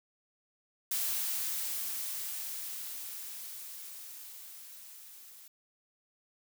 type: noise with level ramp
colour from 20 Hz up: blue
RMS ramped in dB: -32 to -53 dBFS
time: 0.91-5.48 s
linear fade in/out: 5 ms
effects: none